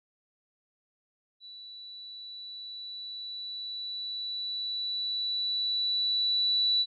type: tone with level ramp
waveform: sine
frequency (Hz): 3951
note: B7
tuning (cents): 0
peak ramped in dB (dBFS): -44 to -22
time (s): 1.4-6.86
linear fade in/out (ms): 50
effects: none